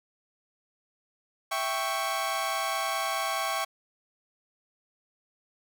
sawtooth chord, C# diminished, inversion first, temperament equal, 659.3 / 784 / 1108.7 Hz, E5 / G5 / C#6, 0 / 0 / 0 cents, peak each -30 / -29 / -27 dBFS, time 1.51-3.65 s, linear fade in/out 10 ms, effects none

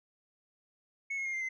sine tone with pitch steps, 2200 / 2165 / 2130 / 2096 / 2062 Hz, C#7 / C#7 / C7 / C7 / C7, -14 / -41 / +30 / +2 / -26 cents, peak -30 dBFS, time 1.1-1.49 s, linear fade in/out 10 ms, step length 78 ms, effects tanh soft clip ceiling -32 dBFS

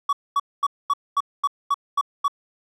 triangle tone bursts, 1131 Hz, C#6, 34 cents sharp, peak -15 dBFS, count 9, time 0.09-2.281 s, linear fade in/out 5 ms, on 39 ms, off 230 ms, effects none

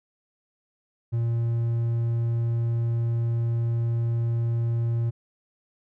triangle tone, 116.54 Hz, A#2, in tune, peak -20 dBFS, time 1.12-5.11 s, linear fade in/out 20 ms, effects none

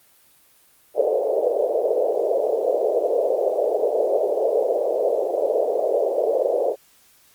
pink band-pass noise, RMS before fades -21 dBFS, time 0.94-6.76 s, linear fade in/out 50 ms, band 430 to 630 Hz, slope 48 dB/octave, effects white hiss -56 dBFS RMS until 7.34 s + Opus 32 kbps

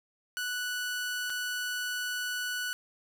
sawtooth tone with dropouts, 1480 Hz, F#6, in tune, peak -28 dBFS, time 0.37-2.73 s, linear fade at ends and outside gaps 0 ms, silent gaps 1.298-1.302 s, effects none

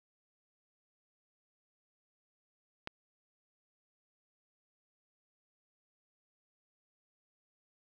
click, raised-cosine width 0.3 ms, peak -22 dBFS, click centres 2.874 s, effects none

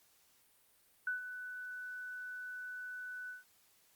sine tone with ADSR envelope, 1493 Hz, F#6, 15 cents sharp, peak -32 dBFS, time 1.07-3.44 s, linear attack 3 ms, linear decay 130 ms, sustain -10 dB, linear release 150 ms, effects white hiss -69 dBFS RMS until 3.95 s + Opus 48 kbps

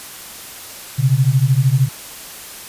sine beating tone pair, 126.2 / 139.2 Hz, B2 / C#3, +38 / +8 cents, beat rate 13 Hz, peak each -14 / -14 dBFS, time 0.98-1.89 s, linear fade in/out 20 ms, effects white hiss -34 dBFS RMS until 2.68 s + resampled to 32000 Hz

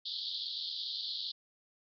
white band-pass noise, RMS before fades -39 dBFS, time 0.05-1.32 s, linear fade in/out 10 ms, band 3300 to 4700 Hz, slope 96 dB/octave, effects none

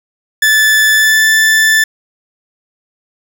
40% pulse tone with pitch glide, 1743 to 1758.2 Hz, A6 to A6, -17 to -2 cents, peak -6 dBFS, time 0.42-1.84 s, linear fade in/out 5 ms, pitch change +15 cents, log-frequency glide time 0.92-1.28 s, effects none

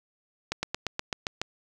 slowing click train, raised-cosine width 0.2 ms, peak -11 dBFS, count 8, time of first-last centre 0.52-1.416 s, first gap 110 ms, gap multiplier 1.05, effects none

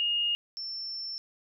sine tone pair in turn, 2849 / 5378 Hz, F7 / E8, +34 / +34 cents, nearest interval major seventh, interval 1100 cents, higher second, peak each -25 / -34 dBFS, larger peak first, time 0-0.35 / 0.57-1.18 s, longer second, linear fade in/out 0 ms, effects none

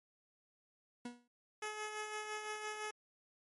40% pulse tone with exponential decay, 242 Hz, B3, 35 cents flat, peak -39 dBFS, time 1.05-1.28 s, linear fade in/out 5 ms, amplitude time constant 48 ms
10% pulse tone with tremolo, 426.1 Hz, G#4, 44 cents sharp, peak -31 dBFS, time 1.62-2.91 s, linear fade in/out 5 ms, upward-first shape sine, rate 5.9 Hz, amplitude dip 45%
effects MP3 48 kbps

